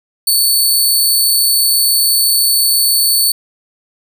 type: tone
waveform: 15% pulse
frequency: 4467 Hz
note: C#8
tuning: 12 cents sharp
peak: -3 dBFS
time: 0.27-3.32 s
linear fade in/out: 5 ms
effects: none